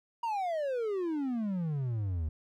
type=exponential sweep; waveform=triangle; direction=down; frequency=955 to 74.4 Hz; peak=-28 dBFS; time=0.23-2.29 s; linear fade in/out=5 ms; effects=none